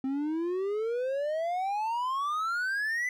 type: exponential sweep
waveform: triangle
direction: up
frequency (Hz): 260.7 to 2026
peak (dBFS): -26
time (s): 0.04-3.09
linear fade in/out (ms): 2
effects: none